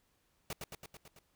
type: noise with echo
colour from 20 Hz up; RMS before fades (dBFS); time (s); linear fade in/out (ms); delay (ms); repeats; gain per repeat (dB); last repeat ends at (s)
pink; -40; 0.5-0.53; 2; 110; 6; -3; 1.19
effects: pink hiss -75 dBFS RMS until 1.35 s